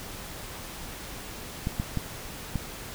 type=clicks; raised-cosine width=5 ms; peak=-15 dBFS; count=4; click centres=1.671 / 1.799 / 1.973 / 2.557 s; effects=pink hiss -40 dBFS RMS until 2.94 s